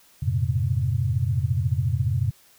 sine tone cluster, 88.2 / 106.1 / 120.7 / 134.6 Hz, F2 / G#2 / B2 / C3, +18 / +38 / -39 / +49 cents, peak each -26 dBFS, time 0.22-2.31 s, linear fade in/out 10 ms, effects white hiss -56 dBFS RMS until 2.58 s

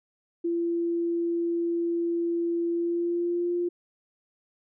sine tone with pitch glide, 340 to 349.6 Hz, F4 to F4, -46 to +2 cents, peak -24 dBFS, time 0.44-3.69 s, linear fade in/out 10 ms, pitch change +48 cents, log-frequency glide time 2.7-3.54 s, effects none

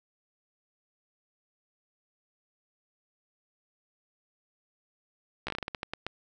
slowing click train, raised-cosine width 0.3 ms, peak -17 dBFS, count 12, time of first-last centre 5.47-6.066 s, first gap 14 ms, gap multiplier 1.25, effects none

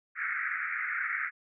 white band-pass noise, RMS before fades -33 dBFS, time 0.15-1.31 s, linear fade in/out 50 ms, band 1300 to 2200 Hz, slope 96 dB/octave, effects none

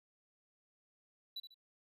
triangle tone with echo, 3951 Hz, B7, in tune, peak -39 dBFS, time 1.36-1.4 s, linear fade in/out 5 ms, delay 72 ms, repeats 2, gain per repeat -9 dB, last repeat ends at 1.544 s, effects none

